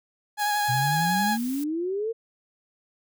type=tone with vibrato; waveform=30% pulse; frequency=830.6 Hz; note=G#5; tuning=in tune; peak=-20 dBFS; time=0.37-1.38 s; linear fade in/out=50 ms; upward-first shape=sine; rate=11 Hz; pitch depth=19 cents each way
type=noise; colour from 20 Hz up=blue; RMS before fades=-40 dBFS; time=0.39-1.64 s; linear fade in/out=5 ms
type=exponential sweep; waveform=sine; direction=up; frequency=120.3 to 466.2 Hz; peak=-25 dBFS; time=0.68-2.13 s; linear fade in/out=20 ms
effects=none